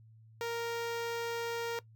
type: tone with notch filter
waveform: sawtooth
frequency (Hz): 466.2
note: A#4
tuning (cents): 0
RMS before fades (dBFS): -36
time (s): 0.41-1.79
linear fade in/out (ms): 0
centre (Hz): 9800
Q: 1.3
effects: noise-tail reverb RT60 0.1 s tail -19 dB re dry + added 111 Hz sine -55 dBFS peak until 1.95 s